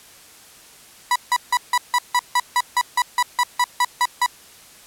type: tone bursts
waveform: 35% pulse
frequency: 982 Hz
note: B5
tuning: 10 cents flat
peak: -13 dBFS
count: 16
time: 1.11-4.262 s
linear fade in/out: 2 ms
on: 47 ms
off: 160 ms
effects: white hiss -46 dBFS RMS until 4.86 s + low-pass 12000 Hz 12 dB/octave